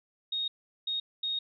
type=tone bursts at uneven times; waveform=sine; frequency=3729 Hz; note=A#7; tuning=in tune; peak=-29 dBFS; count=3; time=0.32-0.48 / 0.87-1 / 1.23-1.39 s; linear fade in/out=5 ms; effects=none